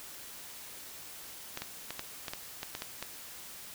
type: clicks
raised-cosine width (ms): 0.2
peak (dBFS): -19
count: 10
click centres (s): 1.574 / 1.62 / 1.906 / 1.994 / 2.282 / 2.335 / 2.631 / 2.751 / 2.821 / 3.026
effects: white hiss -47 dBFS RMS until 3.74 s